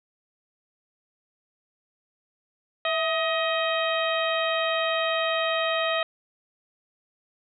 harmonic tone with a mistuned harmonic, 630 Hz, D#5, 21 cents sharp, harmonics 1 / 2 / 3 / 4 / 5 / 6, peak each -26 / -29 / -31 / -32 / -33 / -34 dBFS, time 2.85-6.03 s, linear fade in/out 2 ms, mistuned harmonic 1, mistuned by +67 cents, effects none

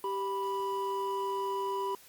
triangle tone pair together, 392 / 985.1 Hz, G4 / B5, 0 / -5 cents, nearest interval octave + major third, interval 1595 cents, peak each -32 / -31 dBFS, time 0.04-1.95 s, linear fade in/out 2 ms, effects white hiss -56 dBFS RMS until 2.08 s + Opus 32 kbps

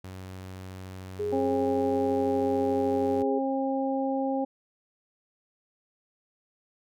sawtooth tone, 93.6 Hz, F#2, 20 cents sharp, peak -35 dBFS, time 0.04-3.23 s, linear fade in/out 5 ms
sine tone with pitch glide, 415.3 to 410.5 Hz, G#4 to G#4, 0 to -20 cents, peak -27 dBFS, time 1.19-3.39 s, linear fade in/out 10 ms, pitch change -20 cents, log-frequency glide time 1.5-2.43 s
harmonic tone, 268.8 Hz, C4, 47 cents sharp, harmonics 1 / 2 / 3, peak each -28 / -30 / -32 dBFS, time 1.32-4.45 s, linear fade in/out 10 ms
effects none

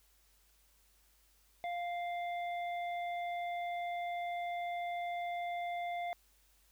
harmonic tone, 698.5 Hz, F5, in tune, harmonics 1 / 3 / 5, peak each -36 / -45 / -55 dBFS, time 1.64-6.13 s, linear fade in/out 0 ms, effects added 50 Hz sine -70 dBFS peak until 6.71 s + white hiss -70 dBFS RMS until 6.71 s

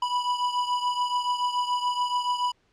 square beating tone pair, 983 / 990 Hz, B5 / B5, -8 / +4 cents, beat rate 7 Hz, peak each -26 / -31 dBFS, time 0.02-2.52 s, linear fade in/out 5 ms, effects pink hiss -67 dBFS RMS until 2.72 s + low-pass 5000 Hz 12 dB/octave

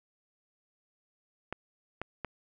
clicks, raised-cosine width 0.5 ms, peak -20 dBFS, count 3, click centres 1.526 / 2.016 / 2.247 s, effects none

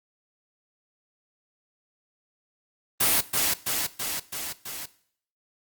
white noise with echo, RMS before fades -21 dBFS, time 3-3.21 s, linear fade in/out 10 ms, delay 330 ms, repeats 5, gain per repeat -3 dB, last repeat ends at 4.86 s, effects noise-tail reverb RT60 0.6 s tail -18 dB re dry + Opus 32 kbps

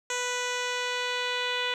10% pulse tone with low-pass filter sweep, 493.9 Hz, B4, in tune, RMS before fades -30 dBFS, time 0.1-1.74 s, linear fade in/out 2 ms, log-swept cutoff 6600 to 3600 Hz, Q 2.9, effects 10-bit

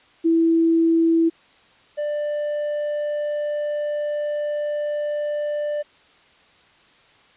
sine / triangle tone pair in turn, 329.6 / 591.9 Hz, E4 / D5, 0 / +13 cents, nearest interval minor seventh, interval 1013 cents, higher second, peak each -14 / -20 dBFS, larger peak first, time 0.24-1.3 / 1.97-5.83 s, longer second, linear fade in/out 20 ms, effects white hiss -54 dBFS RMS until 7.36 s + resampled to 8000 Hz

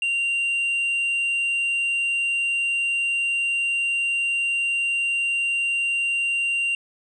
triangle tone, 2770 Hz, F7, 15 cents flat, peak -19 dBFS, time 0.02-6.75 s, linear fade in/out 2 ms, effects resampled to 22050 Hz

